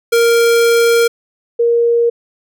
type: tone pair in turn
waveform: square / sine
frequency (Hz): 466.2 / 469.7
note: A#4 / A#4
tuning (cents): 0 / +13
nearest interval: unison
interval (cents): 13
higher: second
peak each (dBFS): -9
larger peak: neither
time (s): 0.12-1.08 / 1.59-2.1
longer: first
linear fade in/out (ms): 10
effects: none